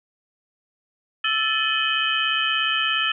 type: tone cluster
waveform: sine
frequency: 1323 / 1748 / 2531 / 2986 / 3123 Hz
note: E6 / A6 / D#7 / F#7 / G7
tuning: +6 / -12 / +29 / +15 / -7 cents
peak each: -26 dBFS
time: 1.24-3.12 s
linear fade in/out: 5 ms
effects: none